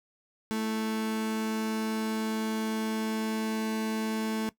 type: tone pair together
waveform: 35% pulse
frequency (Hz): 219.7 / 329.6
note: A3 / E4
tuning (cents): -2 / 0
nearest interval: perfect fifth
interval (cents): 702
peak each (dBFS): -27 / -38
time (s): 0.51-4.49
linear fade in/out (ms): 0
effects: noise-tail reverb RT60 0.1 s tail -18 dB re dry

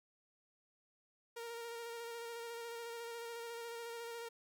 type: tone with vibrato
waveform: sawtooth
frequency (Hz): 466.2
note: A#4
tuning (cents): 0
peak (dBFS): -40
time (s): 1.36-4.29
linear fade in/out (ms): 10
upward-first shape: square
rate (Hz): 14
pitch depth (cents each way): 17
effects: none

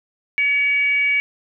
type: tone with frequency modulation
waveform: sine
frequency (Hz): 2266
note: C#7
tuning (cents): +37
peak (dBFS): -15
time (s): 0.38-1.2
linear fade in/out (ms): 0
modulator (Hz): 549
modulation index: 0.28
effects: none

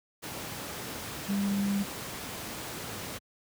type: tone in noise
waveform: sine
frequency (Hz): 200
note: G3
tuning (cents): +35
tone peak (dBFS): -26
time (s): 1.28-1.84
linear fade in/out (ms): 20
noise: pink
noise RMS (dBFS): -38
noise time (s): 0.22-3.19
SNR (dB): +9
effects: high-pass 100 Hz 12 dB/octave

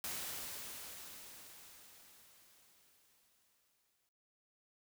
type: noise with exponential decay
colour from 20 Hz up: white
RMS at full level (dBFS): -41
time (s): 0.04-4.09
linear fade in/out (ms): 1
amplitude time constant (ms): 880
effects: noise-tail reverb RT60 0.9 s tail -25 dB re dry

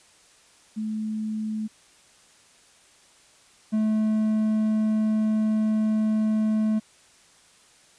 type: tone pair in turn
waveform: sine / triangle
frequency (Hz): 216.5 / 216.5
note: A3 / A3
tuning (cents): -28 / -28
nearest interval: unison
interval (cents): 0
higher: neither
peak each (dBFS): -26 / -18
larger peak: second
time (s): 0.76-1.68 / 3.72-6.8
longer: second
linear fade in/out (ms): 20
effects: white hiss -56 dBFS RMS until 7.98 s + resampled to 22050 Hz

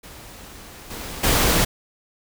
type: noise with level steps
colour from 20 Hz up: pink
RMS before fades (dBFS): -41 / -33 / -18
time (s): 0.03-1.65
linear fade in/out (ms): 10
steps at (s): 0.9 / 1.23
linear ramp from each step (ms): 10
effects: none

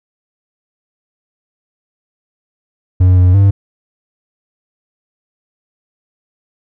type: tone with pitch steps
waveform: triangle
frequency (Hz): 91.6 / 90.7 / 98.8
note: F#2 / F#2 / G2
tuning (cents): -17 / -34 / +14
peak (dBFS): -3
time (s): 3-3.51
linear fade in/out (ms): 10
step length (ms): 170
effects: none

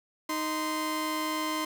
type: tone pair together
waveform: sawtooth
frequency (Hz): 311.1 / 1037.1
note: D#4 / C6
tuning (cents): 0 / -16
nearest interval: octave + major sixth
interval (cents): 2084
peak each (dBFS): -28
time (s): 0.29-1.65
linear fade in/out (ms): 5
effects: 9-bit

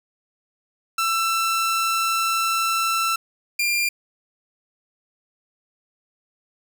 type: tone pair in turn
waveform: sawtooth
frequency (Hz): 1336 / 2393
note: E6 / D7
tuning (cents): +23 / +32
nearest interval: minor seventh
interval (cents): 1009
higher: second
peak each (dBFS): -16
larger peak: neither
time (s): 0.98-3.16 / 3.59-3.89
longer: first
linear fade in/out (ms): 5
effects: none

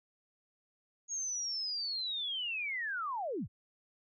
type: linear sweep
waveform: sine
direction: down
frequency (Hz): 6645 to 51.91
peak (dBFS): -34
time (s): 1.08-3.48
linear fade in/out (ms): 50
effects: none

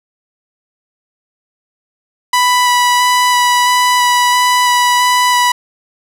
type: tone with vibrato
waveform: sawtooth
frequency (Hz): 986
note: B5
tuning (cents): -3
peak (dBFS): -5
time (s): 2.33-5.52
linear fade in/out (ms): 5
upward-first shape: square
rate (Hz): 1.5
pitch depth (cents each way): 8
effects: low-pass 12000 Hz 12 dB/octave + 7-bit

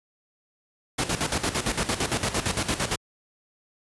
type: noise with tremolo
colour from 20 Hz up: pink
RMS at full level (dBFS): -24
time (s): 0.98-2.96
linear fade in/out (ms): 10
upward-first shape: square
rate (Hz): 8.8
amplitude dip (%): 70
effects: high-pass 60 Hz 12 dB/octave + resampled to 24000 Hz

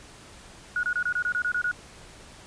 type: tone bursts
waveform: sine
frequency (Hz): 1454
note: F#6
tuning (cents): -31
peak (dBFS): -23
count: 10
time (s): 0.76-1.714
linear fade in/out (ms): 2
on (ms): 72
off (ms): 26
effects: pink hiss -48 dBFS RMS until 2.46 s + resampled to 22050 Hz

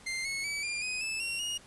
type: tone with pitch steps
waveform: sawtooth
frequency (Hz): 2093 / 2189 / 2290 / 2396 / 2506 / 2622 / 2743 / 2869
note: C7 / C#7 / D7 / D7 / D#7 / E7 / F7 / F7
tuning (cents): 0 / -22 / -44 / +34 / +12 / -10 / -32 / +46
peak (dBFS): -29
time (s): 0.06-1.58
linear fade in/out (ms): 10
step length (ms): 190
effects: pink hiss -55 dBFS RMS until 1.66 s + resampled to 24000 Hz

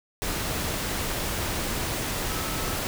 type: tone in noise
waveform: sine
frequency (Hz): 1300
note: E6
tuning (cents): -24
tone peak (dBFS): -39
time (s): 2.29-2.75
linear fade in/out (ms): 0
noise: pink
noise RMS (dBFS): -29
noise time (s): 0.22-2.87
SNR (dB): -13
effects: none

